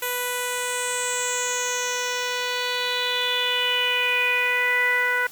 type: tone with low-pass filter sweep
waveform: 10% pulse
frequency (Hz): 493.9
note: B4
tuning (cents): 0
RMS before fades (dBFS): -24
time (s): 0.02-5.27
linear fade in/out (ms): 5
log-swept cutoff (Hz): 12000 to 1700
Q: 5.2
effects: white hiss -44 dBFS RMS until 5.31 s